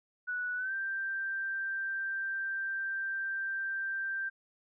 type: tone with pitch glide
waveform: sine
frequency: 1476 to 1572.8 Hz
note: F#6 to G6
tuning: -5 to +5 cents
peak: -32 dBFS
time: 0.27-4.3 s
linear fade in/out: 20 ms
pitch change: +110 cents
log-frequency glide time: 0.56-0.73 s
effects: none